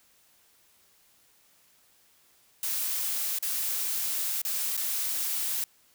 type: noise with dropouts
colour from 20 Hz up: blue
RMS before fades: -30 dBFS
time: 2.63-5.64 s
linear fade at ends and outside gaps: 1 ms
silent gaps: 3.387-3.426 / 4.417-4.45 / 4.768-4.775 s
effects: white hiss -63 dBFS RMS until 5.94 s